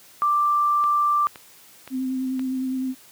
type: tone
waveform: sine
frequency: 1178 Hz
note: D6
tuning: 5 cents sharp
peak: -17 dBFS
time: 0.22-1.27 s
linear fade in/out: 0 ms
type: click train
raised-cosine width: 0.3 ms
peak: -22 dBFS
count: 4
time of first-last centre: 0.84-2.394 s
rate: 1.93 Hz
type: tone with vibrato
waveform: sine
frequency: 260 Hz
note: C4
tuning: 11 cents flat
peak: -23 dBFS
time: 1.9-2.95 s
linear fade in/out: 50 ms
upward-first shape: sine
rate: 9.8 Hz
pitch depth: 19 cents each way
effects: white hiss -50 dBFS RMS until 3.11 s + high-pass 80 Hz 12 dB/octave